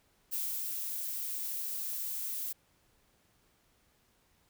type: noise with ADSR envelope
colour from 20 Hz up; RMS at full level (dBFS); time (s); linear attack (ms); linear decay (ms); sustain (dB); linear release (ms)
violet; -34; 0.31-2.53; 27; 290; -3; 11
effects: pink hiss -70 dBFS RMS until 4.49 s